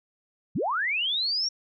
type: linear sweep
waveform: sine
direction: up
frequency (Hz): 99.4 to 5660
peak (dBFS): -24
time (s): 0.55-1.49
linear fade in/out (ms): 10
effects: none